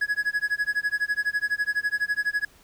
triangle tone with tremolo, 1678 Hz, G#6, 17 cents sharp, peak -18 dBFS, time 0.01-2.45 s, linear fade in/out 5 ms, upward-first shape sine, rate 12 Hz, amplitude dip 100%, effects pink hiss -56 dBFS RMS until 2.63 s

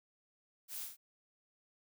blue noise with echo, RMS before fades -44 dBFS, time 0.68-0.88 s, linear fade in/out 50 ms, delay 45 ms, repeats 2, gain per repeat -4 dB, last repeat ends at 0.97 s, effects none

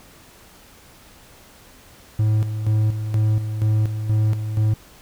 triangle tone with tremolo, 107.9 Hz, A2, 33 cents flat, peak -13 dBFS, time 2.19-4.74 s, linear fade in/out 5 ms, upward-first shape square, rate 2.1 Hz, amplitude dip 60%, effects pink hiss -48 dBFS RMS until 5.01 s

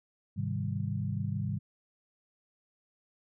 sine chord, Ab major seventh, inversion none, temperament equal, 103.83 / 130.81 / 155.56 / 196 Hz, Ab2 / C3 / Eb3 / G3, 0 / 0 / 0 / 0 cents, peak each -34 / -36 / -37 / -37 dBFS, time 0.36-1.59 s, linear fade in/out 20 ms, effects none

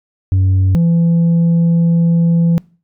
sine tone pair in turn, 94.5 / 168.38 Hz, F#2 / E3, +37 / +37 cents, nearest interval minor seventh, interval 1000 cents, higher second, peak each -6 dBFS, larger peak neither, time 0.32-0.75 / 0.75-2.58 s, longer second, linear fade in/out 0 ms, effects noise-tail reverb RT60 0.4 s tail -26 dB re dry + tanh soft clip ceiling -8 dBFS

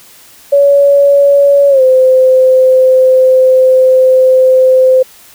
sine tone with pitch glide, 564 to 517.2 Hz, C#5 to C5, +30 to -20 cents, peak -3 dBFS, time 0.52-5.03 s, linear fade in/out 10 ms, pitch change -150 cents, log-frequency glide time 1.69-1.82 s, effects white hiss -39 dBFS RMS until 5.34 s

